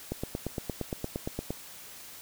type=click train; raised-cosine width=2 ms; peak=-18 dBFS; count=13; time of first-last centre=0.12-1.506 s; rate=8.66 Hz; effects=white hiss -47 dBFS RMS until 2.21 s